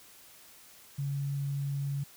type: tone with quantisation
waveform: sine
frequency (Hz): 140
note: C#3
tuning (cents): +18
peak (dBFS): -30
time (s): 0.98-2.04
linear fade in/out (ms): 10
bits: 10
effects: white hiss -55 dBFS RMS until 2.16 s